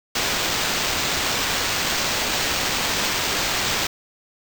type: noise with sample-and-hold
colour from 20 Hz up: blue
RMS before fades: -23 dBFS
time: 0.15-3.87 s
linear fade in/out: 5 ms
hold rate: 11025 Hz
effects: none